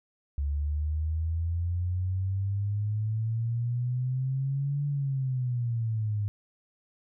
sine exponential two-way sweep, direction up then down, 70.4 to 144.7 to 102 Hz, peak -26 dBFS, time 0.38-6.28 s, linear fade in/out 0 ms, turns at 4.86 s, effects none

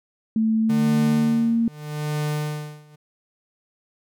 sine tone with pitch glide, 221.1 to 230.4 Hz, A3 to A#3, +9 to -20 cents, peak -17 dBFS, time 0.36-1.68 s, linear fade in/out 2 ms, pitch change +71 cents, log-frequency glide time 0.58-1.4 s
45% pulse tone with tremolo, 150.1 Hz, D3, 38 cents sharp, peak -22 dBFS, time 0.69-2.96 s, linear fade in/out 10 ms, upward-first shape sine, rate 0.8 Hz, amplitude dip 95%
effects none

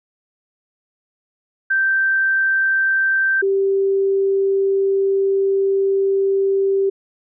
sine tone pair in turn, 1563 / 390.8 Hz, G6 / G4, -6 / -5 cents, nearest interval 2 octaves, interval 2399 cents, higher first, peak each -14 / -14 dBFS, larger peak neither, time 1.7-3.42 / 3.42-6.9 s, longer second, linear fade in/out 10 ms, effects none

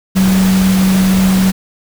sine tone in noise, 189.1 Hz, F#3, 38 cents sharp, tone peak -8 dBFS, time 0.15-1.52 s, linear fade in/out 20 ms, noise pink, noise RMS -20 dBFS, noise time 0.15-1.52 s, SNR +9 dB, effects none

